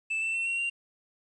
triangle tone with pitch steps, 2637 / 2669 / 2702 / 2735 / 2768 Hz, E7 / E7 / E7 / F7 / F7, 0 / +21 / +42 / -37 / -16 cents, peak -26 dBFS, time 0.1-0.7 s, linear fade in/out 10 ms, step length 120 ms, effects resampled to 22050 Hz + 10-bit

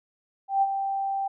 sine tone with ADSR envelope, 784 Hz, G5, in tune, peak -17 dBFS, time 0.48-1.28 s, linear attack 140 ms, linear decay 40 ms, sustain -8 dB, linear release 8 ms, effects none

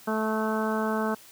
harmonic tone with a mistuned harmonic, 218.4 Hz, A3, 13 cents flat, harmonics 1 / 2 / 3 / 4 / 5 / 6 / 7, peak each -28 / -31 / -33 / -34 / -35 / -36 / -36 dBFS, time 0.07-1.15 s, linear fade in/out 10 ms, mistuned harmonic 6, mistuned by -16 cents, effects white hiss -51 dBFS RMS until 1.31 s + high-pass 60 Hz 12 dB/octave

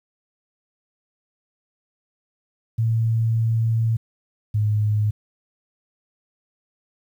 sine tone pair in turn, 113.3 / 105.85 Hz, A#2 / G#2, -49 / +33 cents, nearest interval minor second, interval 118 cents, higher first, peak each -17 dBFS, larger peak neither, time 2.78-3.97 / 4.54-5.11 s, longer first, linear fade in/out 10 ms, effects 9-bit

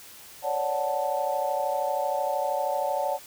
sine chord, D major seventh, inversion third, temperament equal, 554.4 / 587.3 / 740 / 880 Hz, C#5 / D5 / F#5 / A5, 0 / 0 / 0 / 0 cents, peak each -30 dBFS, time 0.42-3.19 s, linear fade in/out 50 ms, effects white hiss -47 dBFS RMS until 3.26 s

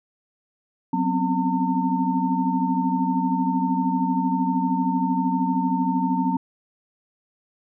sine tone cluster, 185.5 / 252.4 / 265.3 / 907 Hz, F#3 / B3 / C4 / A#5, +5 / +38 / +24 / -48 cents, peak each -25 dBFS, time 0.93-6.37 s, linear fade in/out 5 ms, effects none

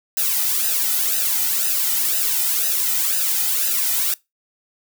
blue noise with flanger, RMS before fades -20 dBFS, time 0.17-4.14 s, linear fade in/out 2 ms, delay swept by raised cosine 0.89 to 1.84 ms, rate 2 Hz, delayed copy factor -0.9, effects noise-tail reverb RT60 0.2 s tail -22 dB re dry

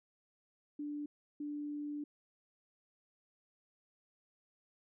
sine tone bursts at uneven times, 293.7 Hz, D4, in tune, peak -38 dBFS, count 2, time 0.79-1.06 / 1.4-2.04 s, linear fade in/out 5 ms, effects none

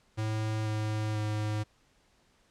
square tone with pitch steps, 108.9 / 107.71 / 106.54 Hz, A2 / A2 / G#2, -17 / -36 / +45 cents, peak -30 dBFS, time 0.17-1.64 s, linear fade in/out 20 ms, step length 490 ms, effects pink hiss -67 dBFS RMS until 2.5 s + low-pass 8000 Hz 12 dB/octave

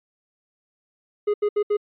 triangle tone bursts at uneven times, 415.3 Hz, G#4, in tune, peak -16 dBFS, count 4, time 1.27-1.34 / 1.42-1.49 / 1.56-1.63 / 1.7-1.77 s, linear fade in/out 10 ms, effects resampled to 8000 Hz

